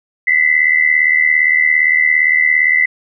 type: tone pair together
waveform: sine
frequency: 1975.5 / 2053 Hz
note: B6 / C7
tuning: 0 / -33 cents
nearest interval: minor second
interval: 67 cents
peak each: -12 dBFS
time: 0.27-2.86 s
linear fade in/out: 5 ms
effects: none